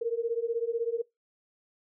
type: beating tone pair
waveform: sine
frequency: 455.9 / 471.9 Hz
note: A#4 / A#4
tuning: -39 / +21 cents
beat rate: 16 Hz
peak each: -30 dBFS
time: 0.01-1.02 s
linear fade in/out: 10 ms
effects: noise-tail reverb RT60 0.2 s tail -23 dB re dry